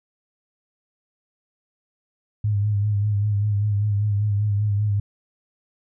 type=tone with vibrato; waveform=sine; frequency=103.4 Hz; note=G#2; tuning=7 cents flat; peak=-18 dBFS; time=2.44-5 s; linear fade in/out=5 ms; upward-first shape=sine; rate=5.1 Hz; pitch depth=46 cents each way; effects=none